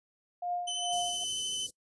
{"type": "tone with tremolo", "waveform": "sine", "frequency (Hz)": 708, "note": "F5", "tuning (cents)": 23, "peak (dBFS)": -29, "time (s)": [0.42, 1.24], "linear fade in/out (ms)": 5, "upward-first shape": "triangle", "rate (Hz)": 2.3, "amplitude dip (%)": 95}
{"type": "tone with vibrato", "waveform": "sawtooth", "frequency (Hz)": 3035, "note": "F#7", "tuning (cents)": 43, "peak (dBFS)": -29, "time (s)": [0.67, 1.67], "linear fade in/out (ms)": 10, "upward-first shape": "triangle", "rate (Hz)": 13, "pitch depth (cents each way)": 14}
{"type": "band-stop noise", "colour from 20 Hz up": "white", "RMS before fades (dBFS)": -43, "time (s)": [0.92, 1.71], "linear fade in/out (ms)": 10, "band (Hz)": [520, 4500], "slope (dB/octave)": 48}
{"effects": ["noise-tail reverb RT60 0.1 s tail -22 dB re dry", "resampled to 24000 Hz"]}